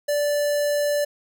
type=tone with notch filter; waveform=square; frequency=584 Hz; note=D5; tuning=10 cents flat; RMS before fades=-22 dBFS; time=0.08-1.05 s; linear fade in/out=10 ms; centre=2500 Hz; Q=1.3; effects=none